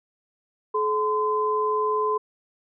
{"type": "tone pair together", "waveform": "sine", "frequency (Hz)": [427.9, 1024.8], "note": ["A4", "C6"], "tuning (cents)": [-48, -36], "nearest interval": "octave + minor third", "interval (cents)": 1512, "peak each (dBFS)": [-24, -23], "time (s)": [0.74, 2.18], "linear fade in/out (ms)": 10, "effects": []}